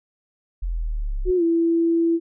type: exponential sweep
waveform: sine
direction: down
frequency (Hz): 44 to 32.22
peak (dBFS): -22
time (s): 0.62-1.31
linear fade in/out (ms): 10
type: tone with pitch glide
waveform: sine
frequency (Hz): 365.9 to 333.6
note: F#4 to E4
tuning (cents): -19 to +21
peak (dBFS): -16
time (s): 1.25-2.2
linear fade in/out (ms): 50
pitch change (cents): -160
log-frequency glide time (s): 1.36-1.43
effects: none